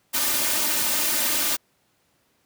white noise with comb filter, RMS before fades -23 dBFS, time 0.13-1.57 s, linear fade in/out 20 ms, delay 3.3 ms, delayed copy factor +0.9, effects pink hiss -66 dBFS RMS until 2.45 s + high-pass 100 Hz 12 dB/octave

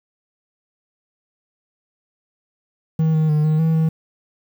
triangle tone with pitch steps, 159.3 / 156.8 / 151.6 / 155.3 / 161.4 / 160 Hz, D#3 / D#3 / D#3 / D#3 / E3 / D#3, +41 / +14 / -45 / -3 / -36 / +49 cents, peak -12 dBFS, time 2.99-3.89 s, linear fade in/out 5 ms, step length 150 ms, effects 8-bit

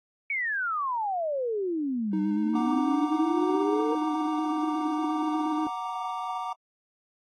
sine exponential two-way sweep, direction down then up, 2293 to 188.8 to 464.8 Hz, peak -26 dBFS, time 0.3-3.95 s, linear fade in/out 2 ms, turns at 2.16 s
triangle tone with vibrato, 308.1 Hz, D#4, 17 cents flat, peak -25 dBFS, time 2.13-5.67 s, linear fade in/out 2 ms, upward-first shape square, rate 8.4 Hz, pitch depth 24 cents each way
triangle chord, Gb augmented, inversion none, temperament equal, 740 / 932.3 / 1174.7 Hz, Gb5 / Bb5 / D6, 0 / 0 / 0 cents, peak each -33 dBFS, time 2.55-6.53 s, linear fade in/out 5 ms
effects AAC 32 kbps

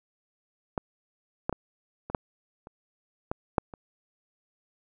clicks, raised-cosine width 1 ms, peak -14 / -12 / -17 / -23 / -10 / -30 / -15 / -7 / -27 dBFS, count 9, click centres 0.778 / 1.495 / 1.527 / 2.1 / 2.148 / 2.671 / 3.315 / 3.582 / 3.738 s, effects none

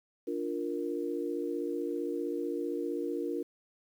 sine chord, Bb major, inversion first, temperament equal, 293.7 / 349.2 / 466.2 Hz, D4 / F4 / Bb4, 0 / 0 / 0 cents, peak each -36 / -35 / -36 dBFS, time 0.27-3.43 s, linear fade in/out 10 ms, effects 10-bit

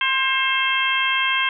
harmonic tone with a mistuned harmonic, 533 Hz, C5, 32 cents sharp, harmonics 2 / 3 / 4 / 5 / 6, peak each -24 / -24 / -24 / -24 / -24 dBFS, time 0.01-1.49 s, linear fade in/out 2 ms, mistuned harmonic 2, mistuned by -22 cents, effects none

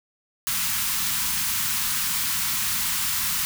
white band-stop noise, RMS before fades -25 dBFS, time 0.47-3.45 s, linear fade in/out 0 ms, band 240 to 900 Hz, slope 48 dB/octave, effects none

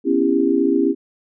sine chord, C# half-diminished seventh, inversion third, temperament just, 249.5 / 277.2 / 332.6 / 399.1 Hz, B3 / C#4 / E4 / G4, +18 / 0 / +16 / +31 cents, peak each -22 / -18 / -19 / -20 dBFS, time 0.04-0.95 s, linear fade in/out 50 ms, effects none

